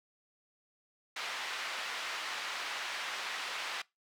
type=band-pass noise; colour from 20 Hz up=pink; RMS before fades=-39 dBFS; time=1.16-3.82 s; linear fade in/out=5 ms; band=1200 to 3900 Hz; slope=12 dB/octave; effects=noise-tail reverb RT60 0.2 s tail -22 dB re dry